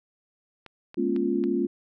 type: clicks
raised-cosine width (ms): 0.3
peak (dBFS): -27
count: 4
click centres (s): 0.663 / 0.944 / 1.163 / 1.439
type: chord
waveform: sine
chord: Bb minor seventh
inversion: third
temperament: equal with one note detuned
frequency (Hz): 207.7 / 238.8 / 277.2 / 349.2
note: Ab3 / Bb3 / Db4 / F4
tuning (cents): 0 / +42 / 0 / 0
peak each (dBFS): -30 / -29 / -28 / -26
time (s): 0.97-1.67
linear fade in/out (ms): 10
effects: none